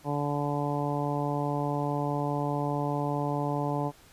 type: harmonic tone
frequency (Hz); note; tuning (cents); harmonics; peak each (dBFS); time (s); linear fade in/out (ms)
144.8; D3; -24; 1 / 2 / 3 / 4 / 5 / 6 / 7; -31 / -33 / -36 / -36 / -36 / -35 / -39; 0.04-3.92; 50
effects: pink hiss -56 dBFS RMS until 4.12 s + resampled to 32000 Hz